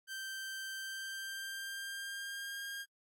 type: tone with pitch glide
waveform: sawtooth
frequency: 1562 to 1613.4 Hz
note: G6 to G6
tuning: -7 to +49 cents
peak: -37 dBFS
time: 0.07-2.86 s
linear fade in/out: 50 ms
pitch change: +56 cents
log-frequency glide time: 0.74-2.62 s
effects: AAC 64 kbps